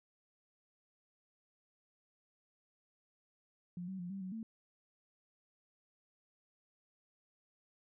sine tone with pitch steps, 176.7 / 190 / 176.3 / 195.1 / 186.2 / 223.6 Hz, F3 / F#3 / F3 / G3 / F#3 / A3, +21 / +46 / +17 / -8 / +11 / +28 cents, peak -40 dBFS, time 3.77-4.43 s, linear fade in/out 2 ms, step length 110 ms, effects none

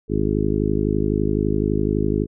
harmonic tone, 51.9 Hz, G#1, in tune, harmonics 1 / 2 / 3 / 4 / 5 / 6 / 7 / 8, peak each -26 / -26 / -26 / -26 / -26 / -26 / -26 / -26 dBFS, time 0.08-2.27 s, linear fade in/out 50 ms, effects none

